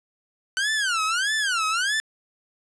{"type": "tone with vibrato", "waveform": "sawtooth", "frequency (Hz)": 1497, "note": "F#6", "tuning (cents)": 20, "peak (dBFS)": -18, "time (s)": [0.57, 2], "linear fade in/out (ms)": 0, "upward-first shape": "sine", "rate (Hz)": 1.6, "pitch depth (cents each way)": 280, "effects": ["resampled to 22050 Hz", "9-bit"]}